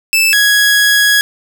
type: tone pair in turn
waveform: sawtooth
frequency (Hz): 2635 / 1665.2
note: E7 / G#6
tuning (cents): -1 / +4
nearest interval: minor sixth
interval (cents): 795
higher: first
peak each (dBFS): -5 / -4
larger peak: second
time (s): 0.13-0.33 / 0.33-1.21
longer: second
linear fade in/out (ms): 0
effects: none